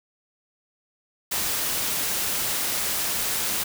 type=noise; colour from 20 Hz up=white; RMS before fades=-26 dBFS; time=1.31-3.64 s; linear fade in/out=10 ms; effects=none